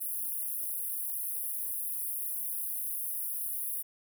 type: high-pass noise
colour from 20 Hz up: pink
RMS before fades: -35 dBFS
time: 0-3.83 s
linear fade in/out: 20 ms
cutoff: 9900 Hz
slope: 96 dB/octave
effects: none